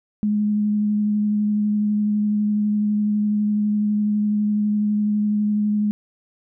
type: tone with vibrato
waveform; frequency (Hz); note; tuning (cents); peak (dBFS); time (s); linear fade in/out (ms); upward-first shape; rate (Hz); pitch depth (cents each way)
sine; 209.3; G#3; +14; -17; 0.23-5.91; 0; sine; 12; 12
effects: none